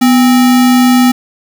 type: tone with sample-and-hold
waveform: sine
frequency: 248.3 Hz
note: B3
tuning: 9 cents sharp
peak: -4 dBFS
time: 0.01-1.12 s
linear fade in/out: 10 ms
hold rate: 1050 Hz
effects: none